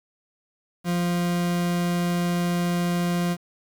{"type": "tone", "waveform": "40% pulse", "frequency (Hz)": 174.61, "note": "F3", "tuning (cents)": 0, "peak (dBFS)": -21, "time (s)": [0.84, 3.37], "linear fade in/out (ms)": 50, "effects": ["8-bit"]}